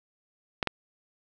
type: clicks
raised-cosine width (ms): 0.3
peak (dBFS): -10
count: 2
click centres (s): 0.628 / 0.673
effects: none